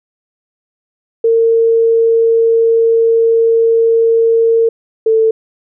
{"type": "tone pair in turn", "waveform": "sine", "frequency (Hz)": [456.4, 444.7], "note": ["A#4", "A4"], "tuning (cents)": [-37, 18], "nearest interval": "unison", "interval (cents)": 45, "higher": "first", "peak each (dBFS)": -7, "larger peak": "neither", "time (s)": [[1.24, 4.69], [5.06, 5.31]], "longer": "first", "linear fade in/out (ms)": 5, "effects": []}